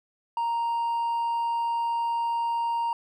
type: tone with hard clipping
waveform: sine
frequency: 932.3 Hz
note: A#5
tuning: in tune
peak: -25 dBFS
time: 0.37-2.93 s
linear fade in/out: 2 ms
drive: 2 dB
effects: none